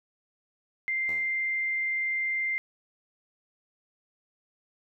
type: tone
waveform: sine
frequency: 2093 Hz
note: C7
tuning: in tune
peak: -26 dBFS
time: 0.88-2.58 s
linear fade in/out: 0 ms
type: tone with exponential decay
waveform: 5% pulse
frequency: 82 Hz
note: E2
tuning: 9 cents flat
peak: -32 dBFS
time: 1.08-1.47 s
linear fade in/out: 5 ms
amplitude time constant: 83 ms
effects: none